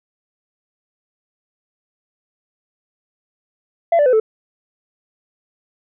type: tone with pitch steps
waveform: sine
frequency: 676 / 585.1 / 506.4 / 438.3 Hz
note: E5 / D5 / B4 / A4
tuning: +43 / -7 / +43 / -7 cents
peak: -8 dBFS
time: 3.92-4.2 s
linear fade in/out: 5 ms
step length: 70 ms
effects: tanh soft clip ceiling -9 dBFS